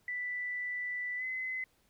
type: tone with pitch glide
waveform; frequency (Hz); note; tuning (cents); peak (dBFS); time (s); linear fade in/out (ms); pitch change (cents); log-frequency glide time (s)
sine; 1978 to 2036; B6 to C7; +2 to -48; -34; 0.08-1.64; 2; +50; 1.17-1.24
effects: pink hiss -71 dBFS RMS until 1.89 s